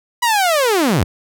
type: linear sweep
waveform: sawtooth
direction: down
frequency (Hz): 987.8 to 64.4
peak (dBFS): -9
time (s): 0.22-1.04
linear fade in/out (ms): 10
effects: none